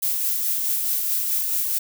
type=noise with tremolo; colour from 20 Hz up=violet; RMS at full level=-22 dBFS; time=0.02-1.79 s; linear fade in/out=10 ms; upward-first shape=sine; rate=4.7 Hz; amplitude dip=30%; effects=none